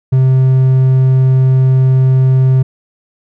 triangle tone, 130.81 Hz, C3, in tune, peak -4 dBFS, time 0.12-2.63 s, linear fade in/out 10 ms, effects none

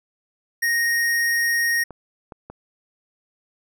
square tone, 1864.7 Hz, A#6, in tune, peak -19 dBFS, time 0.62-1.84 s, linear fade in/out 10 ms
clicks, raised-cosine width 1 ms, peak -23 dBFS, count 3, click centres 1.907 / 2.322 / 2.5 s
effects none

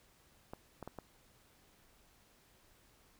clicks, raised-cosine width 1 ms, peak -30 dBFS, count 4, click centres 0.535 / 0.827 / 0.876 / 0.987 s, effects pink hiss -67 dBFS RMS until 3.19 s

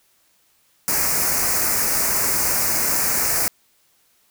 white band-stop noise, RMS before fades -20 dBFS, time 0.88-3.48 s, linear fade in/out 0 ms, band 2400 to 4800 Hz, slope 48 dB/octave, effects white hiss -61 dBFS RMS until 4.3 s

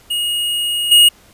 square tone with level steps, 2872 Hz, F7, 48 cents sharp, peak -17 / -6 dBFS, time 0.1-1.09 s, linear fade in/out 10 ms, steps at 0.91 s, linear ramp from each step 10 ms, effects pink hiss -48 dBFS RMS until 1.33 s + resampled to 32000 Hz

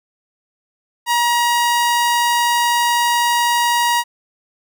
sawtooth tone, 952 Hz, A#5, 36 cents sharp, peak -10 dBFS, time 1.06-4.04 s, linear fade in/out 50 ms, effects none

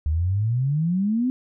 sine exponential sweep, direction up, 73.42 to 261.3 Hz, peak -19 dBFS, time 0.06-1.3 s, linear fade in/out 0 ms, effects none

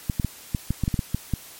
clicks, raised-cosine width 5 ms, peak -10 dBFS, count 11, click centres 0.098 / 0.198 / 0.247 / 0.548 / 0.706 / 0.837 / 0.879 / 0.942 / 0.992 / 1.146 / 1.337 s, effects white hiss -44 dBFS RMS until 1.59 s + MP3 64 kbps

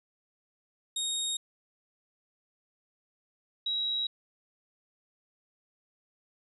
25% pulse / sine tone pair in turn, 3732 / 3857 Hz, A#7 / B7, +1 / -42 cents, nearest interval minor second, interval 57 cents, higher second, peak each -26 / -28 dBFS, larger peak first, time 0.96-1.37 / 3.66-4.07 s, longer neither, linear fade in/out 5 ms, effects resampled to 32000 Hz

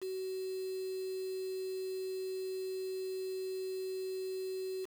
sine tone with quantisation, 376.3 Hz, F#4, 29 cents sharp, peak -36 dBFS, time 0.01-4.86 s, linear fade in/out 20 ms, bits 8, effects none

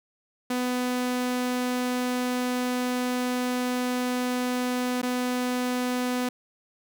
sawtooth tone with dropouts, 249.3 Hz, B3, 16 cents sharp, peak -21 dBFS, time 0.5-6.29 s, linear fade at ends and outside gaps 5 ms, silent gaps 5.017-5.029 s, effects none

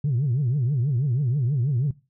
sine tone with vibrato, 131.8 Hz, C3, 13 cents sharp, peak -18 dBFS, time 0.04-1.91 s, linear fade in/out 5 ms, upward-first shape triangle, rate 6.2 Hz, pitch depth 280 cents each way, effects noise-tail reverb RT60 0.3 s tail -21 dB re dry + tanh soft clip ceiling -17 dBFS

